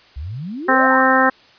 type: exponential sweep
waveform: sine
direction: up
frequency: 62.8 to 1244.5 Hz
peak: -25 dBFS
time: 0.16-1.02 s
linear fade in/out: 10 ms
type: harmonic tone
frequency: 261.6 Hz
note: C4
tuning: in tune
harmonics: 1 / 2 / 3 / 4 / 5 / 6 / 7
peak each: -19 / -19 / -19 / -19 / -19 / -19 / -19 dBFS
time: 0.68-1.3 s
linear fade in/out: 10 ms
effects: white hiss -49 dBFS RMS until 1.58 s + resampled to 11025 Hz